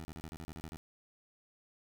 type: tone bursts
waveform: 15% pulse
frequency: 80.1 Hz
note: E2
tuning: 49 cents flat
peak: -37 dBFS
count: 10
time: 0-0.77 s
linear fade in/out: 0 ms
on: 50 ms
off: 30 ms
effects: none